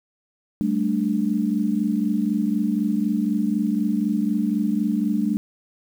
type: chord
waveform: sine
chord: G suspended second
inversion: none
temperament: equal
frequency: 196 / 220 / 293.7 Hz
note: G3 / A3 / D4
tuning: 0 / 0 / 0 cents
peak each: -24 / -22 / -25 dBFS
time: 0.61-5.37 s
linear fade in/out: 0 ms
effects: 8-bit